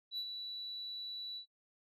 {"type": "tone with ADSR envelope", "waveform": "sine", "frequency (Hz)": 3945, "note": "B7", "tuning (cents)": -3, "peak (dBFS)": -33, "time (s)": [0.11, 1.46], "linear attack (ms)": 70, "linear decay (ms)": 64, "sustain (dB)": -7, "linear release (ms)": 95, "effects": ["noise-tail reverb RT60 0.1 s tail -21 dB re dry", "tanh soft clip ceiling -35 dBFS"]}